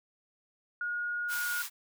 sine tone, 1438 Hz, F#6, 50 cents flat, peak -31 dBFS, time 0.81-1.62 s, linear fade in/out 2 ms
white high-pass noise, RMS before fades -38 dBFS, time 1.28-1.7 s, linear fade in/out 50 ms, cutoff 870 Hz, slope 96 dB/octave
effects none

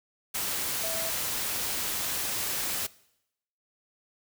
sine tone in noise, 656 Hz, E5, 9 cents flat, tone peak -35 dBFS, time 0.83-1.1 s, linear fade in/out 10 ms, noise white, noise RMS -31 dBFS, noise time 0.34-2.87 s, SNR -7 dB, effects noise-tail reverb RT60 0.8 s tail -21 dB re dry

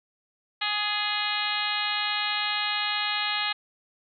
harmonic tone with a mistuned harmonic, 415.3 Hz, G#4, in tune, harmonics 2 / 3 / 4 / 5 / 6 / 7 / 8 / 9 / 10, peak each -34 / -34 / -34 / -34 / -34 / -34 / -34 / -34 / -34 dBFS, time 0.61-3.53 s, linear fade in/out 10 ms, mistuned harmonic 4, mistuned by +26 cents, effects none

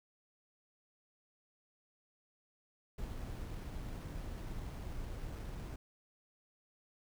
brown noise with sample-and-hold, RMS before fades -43 dBFS, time 2.98-5.76 s, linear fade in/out 5 ms, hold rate 7350 Hz, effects none

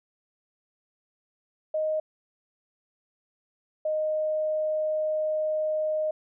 sine tone pair in turn, 622.3 / 619.1 Hz, D#5 / D#5, 0 / -9 cents, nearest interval unison, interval 9 cents, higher first, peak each -24 dBFS, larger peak neither, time 1.74-2 / 3.85-6.11 s, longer second, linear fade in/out 5 ms, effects none

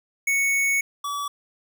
square tone pair in turn, 2217 / 1144.9 Hz, C#7 / D6, 0 / -44 cents, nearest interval major seventh, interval 1144 cents, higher first, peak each -20 / -27 dBFS, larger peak first, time 0.27-0.81 / 1.04-1.28 s, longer first, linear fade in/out 5 ms, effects none

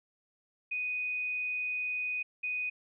sine tone pair in turn, 2489 / 2489 Hz, D#7 / D#7, 0 / 0 cents, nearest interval unison, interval 0 cents, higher neither, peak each -31 / -31 dBFS, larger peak neither, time 0.71-2.23 / 2.43-2.7 s, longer first, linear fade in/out 10 ms, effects none

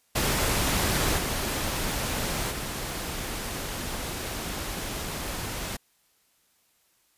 pink noise with level steps, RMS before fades -25 / -29 / -33 dBFS, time 0.15-5.77 s, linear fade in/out 10 ms, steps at 1.17 / 2.5 s, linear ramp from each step 20 ms, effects white hiss -67 dBFS RMS until 7.17 s + resampled to 32000 Hz

